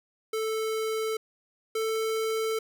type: tone pair in turn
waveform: square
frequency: 440 / 442.8 Hz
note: A4 / A4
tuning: 0 / +11 cents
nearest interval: unison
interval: 11 cents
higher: second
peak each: -28 / -27 dBFS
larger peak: second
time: 0.33-1.17 / 1.75-2.59 s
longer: neither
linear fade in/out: 5 ms
effects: none